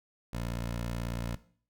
15% pulse tone, 58.27 Hz, A#1, in tune, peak -27 dBFS, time 0.33-1.36 s, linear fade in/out 5 ms, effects noise-tail reverb RT60 0.5 s tail -17 dB re dry

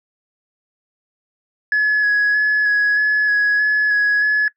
sine tone with vibrato, 1688 Hz, G#6, 28 cents sharp, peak -11 dBFS, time 1.72-4.48 s, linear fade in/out 2 ms, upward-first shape square, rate 1.6 Hz, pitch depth 15 cents each way, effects noise-tail reverb RT60 0.1 s tail -23 dB re dry + tanh soft clip ceiling -11 dBFS

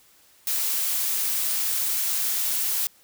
blue noise, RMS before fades -25 dBFS, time 0.47-2.87 s, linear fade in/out 2 ms, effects white hiss -57 dBFS RMS until 3.03 s

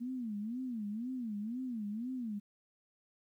sine tone with vibrato, 230.3 Hz, A#3, 21 cents flat, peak -36 dBFS, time 0-2.4 s, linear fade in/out 20 ms, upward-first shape sine, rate 2 Hz, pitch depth 210 cents each way, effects 12-bit

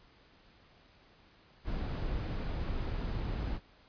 brown noise, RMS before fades -35 dBFS, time 1.64-3.6 s, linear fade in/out 50 ms, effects pink hiss -62 dBFS RMS until 3.88 s + resampled to 11025 Hz

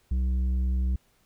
sine tone with tanh clipping, 63.5 Hz, B1, 49 cents sharp, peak -24 dBFS, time 0.11-0.96 s, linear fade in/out 5 ms, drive 7 dB, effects pink hiss -66 dBFS RMS until 1.25 s

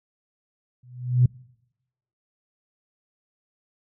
sine tone with exponential growth, 124.4 Hz, B2, 13 cents sharp, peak -10 dBFS, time 0.83-1.26 s, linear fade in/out 5 ms, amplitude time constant 92 ms, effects noise-tail reverb RT60 0.9 s tail -26 dB re dry + tanh soft clip ceiling -6 dBFS

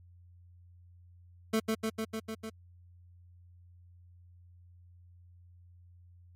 25% pulse tone with echo, 221 Hz, A3, 8 cents sharp, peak -22 dBFS, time 1.53-1.6 s, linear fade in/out 10 ms, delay 150 ms, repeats 6, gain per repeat -2 dB, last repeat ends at 2.5 s, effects added 88 Hz sine -54 dBFS peak until 6.35 s + MP3 64 kbps

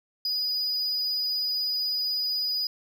triangle tone, 4942 Hz, D#8, 13 cents flat, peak -24 dBFS, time 0.25-2.67 s, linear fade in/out 2 ms, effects none

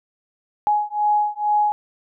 sine beating tone pair, 836 / 838.2 Hz, G#5 / G#5, +11 / +16 cents, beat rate 2.2 Hz, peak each -20 dBFS, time 0.67-1.72 s, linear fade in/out 0 ms, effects none

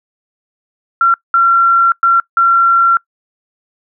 sine tone bursts at uneven times, 1366 Hz, F6, 39 cents flat, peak -6 dBFS, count 4, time 1.01-1.14 / 1.34-1.92 / 2.03-2.2 / 2.37-2.97 s, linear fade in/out 2 ms, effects noise-tail reverb RT60 0.1 s tail -23 dB re dry

